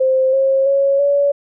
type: tone with pitch steps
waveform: sine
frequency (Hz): 523.3 / 537.7 / 552.5 / 567.7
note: C5 / C5 / C#5 / C#5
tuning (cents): 0 / +47 / -6 / +41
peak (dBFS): -11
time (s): 0-1.32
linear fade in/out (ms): 10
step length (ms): 330
effects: none